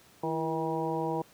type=harmonic tone with a mistuned harmonic; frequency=160 Hz; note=D#3; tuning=49 cents sharp; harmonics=1 / 2 / 3 / 4 / 5 / 6; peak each=-36 / -34 / -34 / -39 / -36 / -36 dBFS; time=0.23-1.22 s; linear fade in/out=5 ms; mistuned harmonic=2; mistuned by=+61 cents; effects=pink hiss -58 dBFS RMS until 1.33 s + high-pass 100 Hz 12 dB/octave